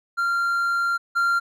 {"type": "tone pair in turn", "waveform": "triangle", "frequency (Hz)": [1385, 1385], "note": ["F6", "F6"], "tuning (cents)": [-15, -15], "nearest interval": "unison", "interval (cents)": 0, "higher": "neither", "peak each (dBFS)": [-18, -16], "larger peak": "second", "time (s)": [[0.17, 0.98], [1.15, 1.4]], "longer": "first", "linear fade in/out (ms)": 20, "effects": []}